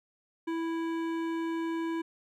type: tone with hard clipping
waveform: sine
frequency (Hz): 329.6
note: E4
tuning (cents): 0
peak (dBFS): -32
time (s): 0.47-2.02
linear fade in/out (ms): 10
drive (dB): 14
effects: none